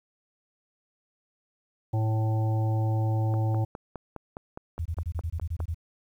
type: harmonic tone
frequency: 110 Hz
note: A2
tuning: in tune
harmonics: 1 / 3 / 5 / 7 / 8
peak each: -23 / -36 / -39 / -38 / -43 dBFS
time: 1.93-3.65 s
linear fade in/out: 10 ms
type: click train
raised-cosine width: 1 ms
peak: -23 dBFS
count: 12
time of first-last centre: 3.34-5.603 s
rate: 4.86 Hz
type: tone bursts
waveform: sine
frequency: 82.41 Hz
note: E2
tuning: in tune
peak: -27 dBFS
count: 11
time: 4.79-5.745 s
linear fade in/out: 10 ms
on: 65 ms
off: 24 ms
effects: 10-bit